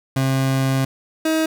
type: tone pair in turn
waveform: 30% pulse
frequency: 133.6 / 317.8 Hz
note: C3 / D#4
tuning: +36 / +37 cents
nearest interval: octave + minor third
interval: 1501 cents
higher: second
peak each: -14 dBFS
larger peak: neither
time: 0.16-0.85 / 1.25-1.46 s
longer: first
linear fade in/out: 5 ms
effects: none